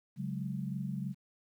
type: chord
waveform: sine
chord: C# suspended fourth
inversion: none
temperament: just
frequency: 138.59 / 184.79 / 207.9 Hz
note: C#3 / F#3 / G#3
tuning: 0 / -2 / +2 cents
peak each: -38 / -38 / -40 dBFS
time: 0.16-1.15 s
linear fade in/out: 50 ms
effects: 11-bit

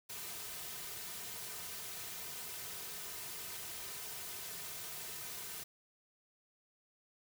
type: noise with comb filter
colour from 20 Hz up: white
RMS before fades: -45 dBFS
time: 0.09-5.64 s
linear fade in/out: 10 ms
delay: 3.6 ms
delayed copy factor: -0.65
effects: none

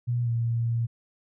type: tone with pitch glide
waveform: sine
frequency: 120.7 to 116.59 Hz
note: B2 to A#2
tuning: -39 to +1 cents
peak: -23 dBFS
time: 0.07-0.87 s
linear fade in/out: 20 ms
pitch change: -60 cents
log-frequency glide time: 0.23-0.3 s
effects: none

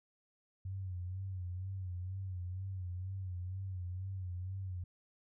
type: tone with vibrato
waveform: sine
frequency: 92.7 Hz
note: F#2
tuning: 4 cents sharp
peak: -38 dBFS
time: 0.65-4.84 s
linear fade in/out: 5 ms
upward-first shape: sine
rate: 2.1 Hz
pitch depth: 72 cents each way
effects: none

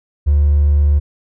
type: tone with hard clipping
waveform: triangle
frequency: 72.9 Hz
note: D2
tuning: 12 cents flat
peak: -9 dBFS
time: 0.26-1 s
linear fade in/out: 20 ms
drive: 3 dB
effects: none

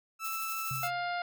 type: tone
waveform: 30% pulse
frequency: 1319 Hz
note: E6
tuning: 1 cent sharp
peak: -32 dBFS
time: 0.19-0.91 s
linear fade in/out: 50 ms
type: noise with tremolo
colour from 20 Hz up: violet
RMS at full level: -39 dBFS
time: 0.24-0.88 s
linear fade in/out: 10 ms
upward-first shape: sine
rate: 12 Hz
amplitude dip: 45%
type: tone with exponential decay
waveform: sine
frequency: 130.3 Hz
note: C3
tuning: 7 cents flat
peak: -34 dBFS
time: 0.71-1.22 s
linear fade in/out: 0 ms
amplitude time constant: 110 ms
type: harmonic tone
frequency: 703 Hz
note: F5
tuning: 11 cents sharp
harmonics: 1 / 2 / 3 / 4 / 5 / 6 / 7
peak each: -33 / -37 / -42 / -48 / -50 / -49 / -52 dBFS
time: 0.83-1.22 s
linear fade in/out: 2 ms
effects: none

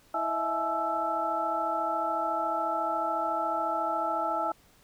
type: tone cluster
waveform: sine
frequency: 327.9 / 633 / 667 / 854 / 1324 Hz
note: E4 / D#5 / E5 / G#5 / E6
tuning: -9 / +30 / +20 / +48 / +7 cents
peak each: -39 / -37 / -33 / -31 / -31 dBFS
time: 0.14-4.52 s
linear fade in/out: 5 ms
effects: pink hiss -61 dBFS RMS until 4.83 s

